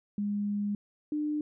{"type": "tone pair in turn", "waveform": "sine", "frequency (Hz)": [205, 299.9], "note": ["G#3", "D4"], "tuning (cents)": [-22, 36], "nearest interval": "perfect fifth", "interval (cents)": 658, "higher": "second", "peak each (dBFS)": -28, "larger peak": "neither", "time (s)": [[0.18, 0.75], [1.12, 1.41]], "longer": "first", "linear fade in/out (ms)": 2, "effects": []}